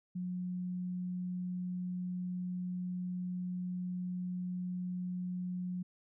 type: tone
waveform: sine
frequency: 180.6 Hz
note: F#3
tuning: 42 cents flat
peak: -35 dBFS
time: 0.15-5.83 s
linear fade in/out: 10 ms
effects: none